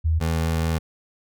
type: tone pair in turn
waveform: sine / 25% pulse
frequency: 80.3 / 81.33 Hz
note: E2 / E2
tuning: -45 / -23 cents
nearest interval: unison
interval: 22 cents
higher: second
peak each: -17 dBFS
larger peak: neither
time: 0.04-0.2 / 0.2-0.79 s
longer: second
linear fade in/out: 20 ms
effects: none